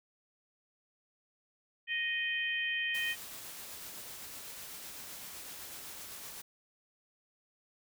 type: harmonic tone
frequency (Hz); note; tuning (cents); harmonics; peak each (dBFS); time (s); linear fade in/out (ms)
622.3; D#5; 0; 3 / 4 / 5; -34 / -36 / -38; 1.87-3.16; 50
type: noise with tremolo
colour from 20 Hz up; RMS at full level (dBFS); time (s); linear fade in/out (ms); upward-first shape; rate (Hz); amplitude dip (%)
white; -45; 2.94-6.42; 10; triangle; 7.9; 25
effects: none